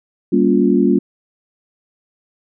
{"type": "chord", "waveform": "sine", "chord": "G half-diminished seventh", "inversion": "none", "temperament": "just", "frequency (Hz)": [196, 235.2, 282.2, 352.8], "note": ["G3", "Bb3", "Db4", "F4"], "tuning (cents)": [0, 16, 31, 18], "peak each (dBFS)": -16, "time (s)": [0.32, 0.99], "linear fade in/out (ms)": 10, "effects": []}